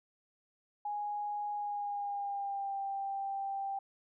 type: tone with pitch glide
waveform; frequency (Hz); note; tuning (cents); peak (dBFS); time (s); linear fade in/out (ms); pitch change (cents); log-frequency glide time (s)
sine; 828 to 787.4; G#5 to G5; -5 to +8; -34; 0.85-3.79; 5; -87; 1.54-2.8
effects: none